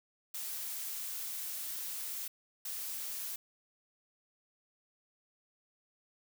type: noise bursts at uneven times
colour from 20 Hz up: blue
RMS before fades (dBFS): -40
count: 2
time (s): 0.34-2.28 / 2.65-3.36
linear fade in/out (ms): 5
effects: none